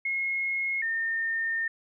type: tone pair in turn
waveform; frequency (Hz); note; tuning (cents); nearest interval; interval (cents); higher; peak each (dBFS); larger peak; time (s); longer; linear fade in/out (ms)
sine; 2162 / 1818; C#7 / A#6; -44 / -44; minor third; 300; first; -26; neither; 0.05-0.82 / 0.82-1.68; second; 5
effects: none